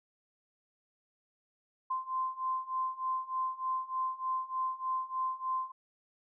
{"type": "beating tone pair", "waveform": "sine", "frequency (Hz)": [1038, 1041.3], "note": ["C6", "C6"], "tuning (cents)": [-14, -9], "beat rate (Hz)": 3.3, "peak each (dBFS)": [-36, -34], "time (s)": [1.9, 5.72], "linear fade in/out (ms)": 10, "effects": []}